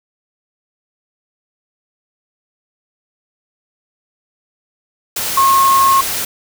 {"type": "tone in noise", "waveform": "sine", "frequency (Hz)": 1082, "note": "C#6", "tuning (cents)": -42, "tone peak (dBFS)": -8, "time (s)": [5.37, 6.01], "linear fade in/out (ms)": 5, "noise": "white", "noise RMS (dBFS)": -20, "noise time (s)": [5.16, 6.25], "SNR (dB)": 9, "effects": []}